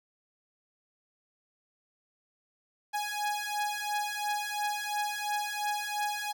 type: beating tone pair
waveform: sawtooth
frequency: 830.6 / 833.5 Hz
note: G#5 / G#5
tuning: 0 / +6 cents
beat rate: 2.9 Hz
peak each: -30 dBFS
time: 2.93-6.33 s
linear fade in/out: 20 ms
effects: none